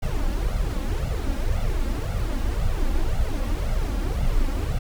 brown noise with flanger, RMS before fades -23 dBFS, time 0.02-4.79 s, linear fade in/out 10 ms, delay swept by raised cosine 1.4 to 3.7 ms, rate 1.9 Hz, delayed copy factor +0.75, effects none

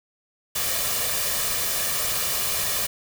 white noise with comb filter, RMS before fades -25 dBFS, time 0.55-2.87 s, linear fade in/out 10 ms, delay 1.7 ms, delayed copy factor +0.55, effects none

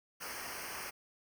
pink noise with comb filter, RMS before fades -43 dBFS, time 0.2-0.91 s, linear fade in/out 20 ms, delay 0.27 ms, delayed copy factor -0.9, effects none

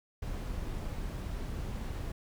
brown noise, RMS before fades -37 dBFS, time 0.22-2.12 s, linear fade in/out 5 ms, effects none

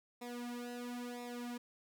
sawtooth tone with flanger, 242.7 Hz, B3, 30 cents flat, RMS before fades -44 dBFS, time 0.21-1.58 s, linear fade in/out 10 ms, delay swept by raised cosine 0.65 to 3.25 ms, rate 0.99 Hz, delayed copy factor -0.95, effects none

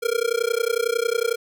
square tone with amplitude modulation, 466.2 Hz, A#4, in tune, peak -17 dBFS, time 0.02-1.36 s, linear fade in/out 20 ms, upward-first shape sine, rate 31 Hz, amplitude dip 100%, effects none

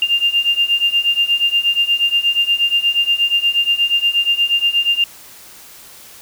sine beating tone pair, 2794 / 2802.4 Hz, F7 / F7, 0 / +5 cents, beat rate 8.4 Hz, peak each -17 / -15 dBFS, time 0.02-5.04 s, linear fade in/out 2 ms, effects white hiss -40 dBFS RMS until 6.21 s

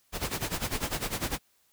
pink noise with tremolo, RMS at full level -29 dBFS, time 0.12-1.39 s, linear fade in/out 50 ms, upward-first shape sine, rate 10 Hz, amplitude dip 85%, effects white hiss -68 dBFS RMS until 1.72 s

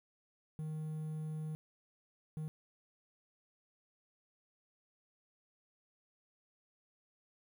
triangle tone bursts at uneven times, 155.56 Hz, D#3, in tune, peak -36 dBFS, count 2, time 0.59-1.55 / 2.37-2.48 s, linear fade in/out 0 ms, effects 11-bit

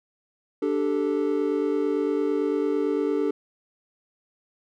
triangle chord, D suspended fourth, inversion none, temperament just, 293.7 / 391.6 / 440.5 Hz, D4 / G4 / A4, 0 / -2 / +2 cents, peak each -24 / -25 / -24 dBFS, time 0.62-3.31 s, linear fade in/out 5 ms, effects none

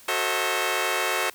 10% pulse chord, F# diminished seventh, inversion none, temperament just, 370 / 444 / 532.8 / 639.4 Hz, F#4 / A4 / C5 / Eb5, 0 / +16 / +31 / +47 cents, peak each -21 dBFS, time 0.08-1.3 s, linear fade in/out 5 ms, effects white hiss -50 dBFS RMS until 1.34 s

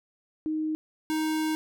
sine / square tone pair in turn, 311.4 / 312.8 Hz, D#4 / D#4, +2 / +9 cents, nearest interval unison, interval 7 cents, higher second, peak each -26 dBFS, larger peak neither, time 0.46-0.75 / 1.1-1.55 s, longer second, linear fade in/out 0 ms, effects none

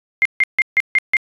sine tone bursts, 2112 Hz, C7, 16 cents sharp, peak -10 dBFS, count 6, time 0.22-1.168 s, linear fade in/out 0 ms, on 33 ms, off 150 ms, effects resampled to 22050 Hz

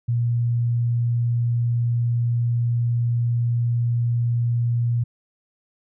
sine tone, 118.8 Hz, A#2, 33 cents sharp, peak -18 dBFS, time 0.08-5.04 s, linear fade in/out 10 ms, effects none

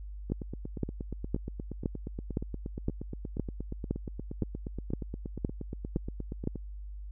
two click trains, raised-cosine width 3 ms, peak -24 / -16 dBFS, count 54 / 13, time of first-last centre 0.3-6.557 / 0.32-6.474 s, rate 8.47 / 1.95 Hz, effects added 50 Hz sine -39 dBFS peak until 7.11 s

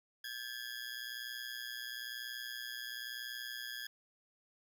20% pulse ring-modulated tone, 1661.2 Hz, G#6, in tune, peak -34 dBFS, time 0.24-3.87 s, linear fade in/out 5 ms, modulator 60.5 Hz, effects none

